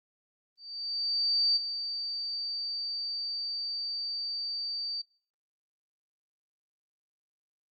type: tone with ADSR envelope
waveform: sine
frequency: 4625 Hz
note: D8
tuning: 27 cents flat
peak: -22 dBFS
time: 0.57-5.02 s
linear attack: 990 ms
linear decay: 20 ms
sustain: -10 dB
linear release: 12 ms
effects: noise-tail reverb RT60 0.4 s tail -22 dB re dry + Opus 24 kbps